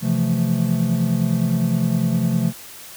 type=chord; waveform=triangle; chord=F major seventh; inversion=second; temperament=equal; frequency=130.81 / 164.81 / 174.61 / 220 Hz; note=C3 / E3 / F3 / A3; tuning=0 / 0 / 0 / 0 cents; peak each=-21 / -22 / -19 / -20 dBFS; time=0.01-2.53 s; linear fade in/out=50 ms; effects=white hiss -39 dBFS RMS until 2.96 s